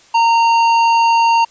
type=tone with hard clipping; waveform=sine; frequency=922 Hz; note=A#5; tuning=19 cents flat; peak=-11 dBFS; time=0.14-1.45 s; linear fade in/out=10 ms; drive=10 dB; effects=white hiss -47 dBFS RMS until 1.5 s + resampled to 16000 Hz